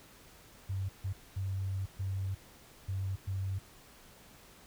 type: tone bursts at uneven times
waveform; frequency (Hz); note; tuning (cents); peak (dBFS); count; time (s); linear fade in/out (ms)
sine; 96.1; G2; -34; -32; 6; 0.69-0.89 / 1.04-1.13 / 1.36-1.86 / 1.99-2.35 / 2.88-3.16 / 3.27-3.59; 10
effects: pink hiss -57 dBFS RMS until 4.66 s